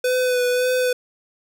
square tone with vibrato, 500 Hz, B4, 21 cents sharp, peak -18 dBFS, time 0.04-0.93 s, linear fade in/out 5 ms, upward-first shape sine, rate 1.8 Hz, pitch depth 23 cents each way, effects none

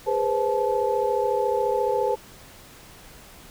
sine tone cluster, 411.6 / 486.8 / 521 / 868 Hz, G#4 / B4 / C5 / A5, -16 / -25 / -7 / -24 cents, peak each -26 dBFS, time 0.06-2.16 s, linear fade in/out 20 ms, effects pink hiss -47 dBFS RMS until 3.5 s

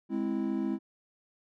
triangle chord, Ab augmented, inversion none, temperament equal, 207.7 / 261.6 / 329.6 Hz, Ab3 / C4 / E4, 0 / 0 / 0 cents, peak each -31 dBFS, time 0.09-0.79 s, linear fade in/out 50 ms, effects none

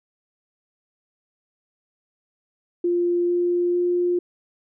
sine tone with pitch steps, 349.2 / 351.2 / 353.3 Hz, F4 / F4 / F4, 0 / +10 / +20 cents, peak -18 dBFS, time 2.84-4.19 s, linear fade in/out 5 ms, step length 450 ms, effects none

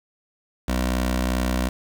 15% pulse tone with notch filter, 62.6 Hz, B1, 24 cents sharp, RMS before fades -23 dBFS, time 0.68-1.69 s, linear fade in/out 5 ms, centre 130 Hz, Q 1.9, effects 7-bit

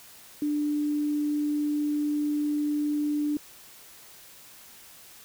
sine tone, 295.9 Hz, D4, 13 cents sharp, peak -24 dBFS, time 0.42-3.37 s, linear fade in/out 2 ms, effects white hiss -50 dBFS RMS until 5.24 s

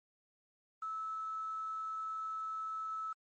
sine tone with quantisation, 1305 Hz, E6, 18 cents flat, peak -37 dBFS, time 0.82-3.13 s, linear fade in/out 5 ms, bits 10, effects MP3 32 kbps

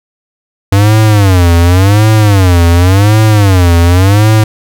square tone with vibrato, 96.3 Hz, G2, 30 cents flat, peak -4 dBFS, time 0.72-4.44 s, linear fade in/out 5 ms, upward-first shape sine, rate 0.9 Hz, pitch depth 220 cents each way, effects none

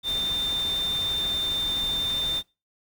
sine tone in noise, 3594 Hz, A7, 36 cents sharp, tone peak -24 dBFS, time 0.03-2.43 s, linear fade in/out 50 ms, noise pink, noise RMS -37 dBFS, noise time 0.03-2.43 s, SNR +10 dB, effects noise-tail reverb RT60 0.3 s tail -23 dB re dry

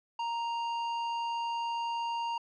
triangle tone with hard clipping, 932.3 Hz, A#5, in tune, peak -33 dBFS, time 0.19-2.38 s, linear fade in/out 5 ms, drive 15 dB, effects low-pass 5000 Hz 12 dB/octave

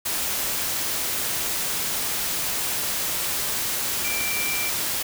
sine tone in noise, 2349 Hz, D7, in tune, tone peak -28 dBFS, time 4.04-4.7 s, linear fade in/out 10 ms, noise white, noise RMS -26 dBFS, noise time 0.05-5.03 s, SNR -5 dB, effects none

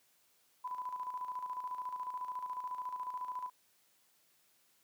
sine tone with tremolo, 1000 Hz, B5, 21 cents sharp, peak -36 dBFS, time 0.64-3.5 s, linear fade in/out 10 ms, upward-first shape square, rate 14 Hz, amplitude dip 55%, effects white hiss -71 dBFS RMS until 4.83 s + high-pass 100 Hz 12 dB/octave

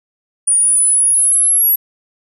sine linear sweep, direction up, 9397 to 11490 Hz, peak -9 dBFS, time 0.47-1.76 s, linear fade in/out 10 ms, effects none

